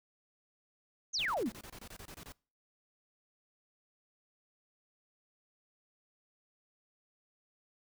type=exponential sweep; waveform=sine; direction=down; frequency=6810 to 185 Hz; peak=-31 dBFS; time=1.13-1.5 s; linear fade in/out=20 ms
type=noise bursts; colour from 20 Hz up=pink; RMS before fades=-49 dBFS; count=13; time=1.19-2.322 s; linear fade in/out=2 ms; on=64 ms; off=25 ms
effects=noise-tail reverb RT60 0.4 s tail -25 dB re dry